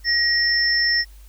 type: tone pair together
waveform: sine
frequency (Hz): 1892 / 5351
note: A#6 / E8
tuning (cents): +25 / +25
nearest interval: octave + tritone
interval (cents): 1800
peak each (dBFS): -19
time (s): 0.04-1.05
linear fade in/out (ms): 50
effects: added 50 Hz sine -41 dBFS peak until 1.28 s + white hiss -55 dBFS RMS until 1.28 s